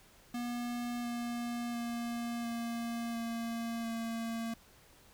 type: tone with pitch steps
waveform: square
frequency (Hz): 240.8 / 238.3 / 235.8 / 233.4 / 231 / 228.6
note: B3 / A#3 / A#3 / A#3 / A#3 / A#3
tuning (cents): -44 / +38 / +20 / +2 / -16 / -34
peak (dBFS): -36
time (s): 0.34-4.54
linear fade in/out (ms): 5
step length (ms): 700
effects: pink hiss -61 dBFS RMS until 5.13 s